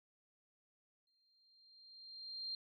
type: tone with exponential growth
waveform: sine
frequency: 4186 Hz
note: C8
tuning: in tune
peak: -39 dBFS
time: 1.07-2.55 s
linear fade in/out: 2 ms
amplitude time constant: 320 ms
effects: none